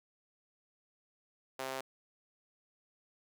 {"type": "tone with high-pass filter", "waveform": "sawtooth", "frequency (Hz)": 132.4, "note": "C3", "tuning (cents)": 21, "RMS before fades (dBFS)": -40, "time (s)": [1.59, 1.81], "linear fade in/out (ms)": 5, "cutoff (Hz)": 570, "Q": 1.2, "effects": []}